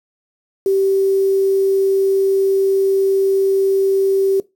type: tone with quantisation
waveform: sine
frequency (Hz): 388.4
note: G4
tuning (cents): -16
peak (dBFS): -12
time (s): 0.66-4.4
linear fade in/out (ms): 2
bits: 6
effects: noise-tail reverb RT60 0.2 s tail -19 dB re dry